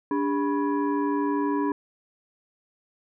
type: tone with frequency modulation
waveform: sine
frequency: 290.2 Hz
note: D4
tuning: 21 cents flat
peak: -22 dBFS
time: 0.11-1.72 s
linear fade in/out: 2 ms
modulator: 693 Hz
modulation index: 0.97
effects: none